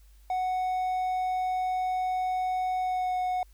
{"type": "tone with pitch glide", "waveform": "triangle", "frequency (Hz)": [740, 733.2], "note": ["F#5", "F#5"], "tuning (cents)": [0, -16], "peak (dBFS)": -24, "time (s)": [0.3, 3.43], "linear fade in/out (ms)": 2, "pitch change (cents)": -16, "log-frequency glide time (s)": [2.8, 3.17], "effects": ["added 50 Hz sine -52 dBFS peak until 3.53 s", "white hiss -66 dBFS RMS until 3.53 s"]}